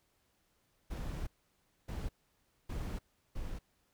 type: noise bursts at uneven times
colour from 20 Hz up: brown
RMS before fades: -39 dBFS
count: 4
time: 0.9-1.27 / 1.88-2.09 / 2.69-2.99 / 3.35-3.59 s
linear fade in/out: 10 ms
effects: pink hiss -75 dBFS RMS until 3.93 s